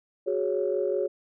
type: chord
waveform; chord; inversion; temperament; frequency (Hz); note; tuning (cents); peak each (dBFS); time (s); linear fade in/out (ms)
sine; F# suspended second; none; equal; 370 / 415.3 / 554.4; F#4 / G#4 / C#5; 0 / 0 / 0; -28; 0.26-1.08; 20
effects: tanh soft clip ceiling -14 dBFS